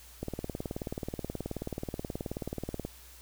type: click train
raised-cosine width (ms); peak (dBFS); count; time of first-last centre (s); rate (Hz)
2; -21; 50; 0.23-2.85; 18.7
effects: added 61 Hz sine -54 dBFS peak until 3.21 s + white hiss -54 dBFS RMS until 3.21 s